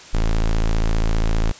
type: tone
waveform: square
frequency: 27.5 Hz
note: A0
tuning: in tune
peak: -16 dBFS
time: 0.13-1.52 s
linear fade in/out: 10 ms
effects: white hiss -41 dBFS RMS until 1.59 s + resampled to 16000 Hz